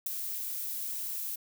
violet noise with ADSR envelope, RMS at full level -28 dBFS, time 0.06-1.36 s, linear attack 7 ms, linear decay 7 ms, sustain -8 dB, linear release 10 ms, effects none

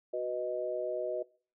sine chord, B major, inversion second, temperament equal, 370 / 493.9 / 622.3 Hz, F#4 / B4 / D#5, 0 / 0 / 0 cents, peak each -37 / -37 / -34 dBFS, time 0.13-1.23 s, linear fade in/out 10 ms, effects noise-tail reverb RT60 0.4 s tail -22 dB re dry

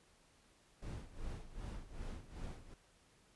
brown noise with tremolo, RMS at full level -43 dBFS, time 0.82-2.74 s, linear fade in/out 5 ms, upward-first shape sine, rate 2.6 Hz, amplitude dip 80%, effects pink hiss -69 dBFS RMS until 3.35 s + resampled to 24000 Hz

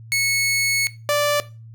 sawtooth tone pair in turn, 2200 / 585.7 Hz, C#7 / D5, -14 / -5 cents, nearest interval octave + major seventh, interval 2291 cents, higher first, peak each -14 / -13 dBFS, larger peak second, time 0.12-0.87 / 1.09-1.4 s, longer first, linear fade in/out 0 ms, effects noise-tail reverb RT60 0.3 s tail -17 dB re dry + added 113 Hz sine -38 dBFS peak until 1.74 s

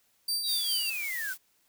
sawtooth tone with tremolo, 4665 Hz, D8, 12 cents flat, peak -24 dBFS, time 0.28-0.9 s, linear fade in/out 5 ms, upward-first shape sine, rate 4.9 Hz, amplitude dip 45%
sine linear sweep, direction down, 3951 to 1450 Hz, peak -32 dBFS, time 0.43-1.34 s, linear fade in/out 20 ms
blue noise, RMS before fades -39 dBFS, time 0.45-1.38 s, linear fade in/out 50 ms
effects white hiss -69 dBFS RMS until 1.68 s

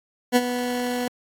20% pulse tone with ADSR envelope, 246.2 Hz, B3, 5 cents flat, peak -8 dBFS, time 0.32-1.08 s, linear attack 40 ms, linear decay 41 ms, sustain -11 dB, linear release 4 ms, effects AAC 64 kbps

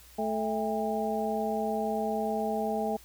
harmonic tone with a mistuned harmonic, 217.8 Hz, A3, 17 cents flat, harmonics 1 / 2 / 3 / 4, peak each -33 / -33 / -33 / -33 dBFS, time 0.18-2.97 s, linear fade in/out 10 ms, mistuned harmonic 4, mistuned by -140 cents, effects added 60 Hz sine -56 dBFS peak until 3.04 s + white hiss -55 dBFS RMS until 3.04 s

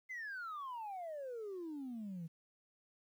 sine exponential sweep, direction down, 2093 to 158.4 Hz, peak -40 dBFS, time 0.09-2.28 s, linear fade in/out 20 ms, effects tanh soft clip ceiling -40 dBFS + 12-bit

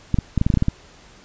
clicks, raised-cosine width 5 ms, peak -5 dBFS, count 10, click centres 0.143 / 0.187 / 0.377 / 0.414 / 0.465 / 0.502 / 0.54 / 0.573 / 0.624 / 0.684 s, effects pink hiss -48 dBFS RMS until 1.24 s + resampled to 16000 Hz

